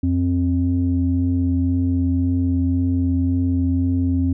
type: tone pair together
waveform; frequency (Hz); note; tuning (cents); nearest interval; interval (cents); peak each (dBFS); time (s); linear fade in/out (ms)
sine; 87.6 / 264.7; F2 / C4; +6 / +20; octave + perfect fifth; 1914; -18; 0.03-4.33; 5
effects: tanh soft clip ceiling -9 dBFS